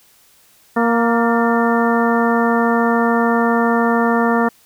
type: harmonic tone with a mistuned harmonic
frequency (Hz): 233.1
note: A#3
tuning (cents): 0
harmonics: 1 / 2 / 3 / 4 / 5 / 6 / 8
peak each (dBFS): -16 / -19 / -21 / -22 / -23 / -24 / -25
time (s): 0.76-4.49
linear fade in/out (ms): 10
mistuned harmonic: 8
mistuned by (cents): -68
effects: white hiss -52 dBFS RMS until 4.65 s